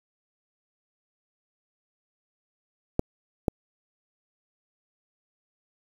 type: clicks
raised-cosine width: 2 ms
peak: -8 dBFS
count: 2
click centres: 2.994 / 3.482 s
effects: 7-bit